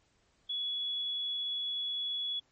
sine tone, 3385 Hz, G#7, 32 cents sharp, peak -32 dBFS, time 0.49-2.4 s, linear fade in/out 10 ms, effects pink hiss -71 dBFS RMS until 2.51 s + MP3 32 kbps

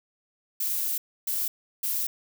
violet noise bursts at uneven times, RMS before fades -28 dBFS, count 3, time 0.6-0.98 / 1.27-1.48 / 1.83-2.07 s, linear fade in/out 5 ms, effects none

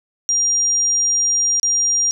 sine tone with dropouts, 5700 Hz, F8, 34 cents sharp, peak -14 dBFS, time 0.29-2.11 s, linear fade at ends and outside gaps 0 ms, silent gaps 1.598-1.631 s, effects none

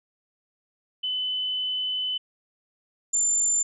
sine tone pair in turn, 3017 / 7176 Hz, F#7 / A8, +33 / +33 cents, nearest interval octave + minor third, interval 1500 cents, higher second, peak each -25 / -20 dBFS, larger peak second, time 1.03-2.18 / 3.13-3.63 s, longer first, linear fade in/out 10 ms, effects none

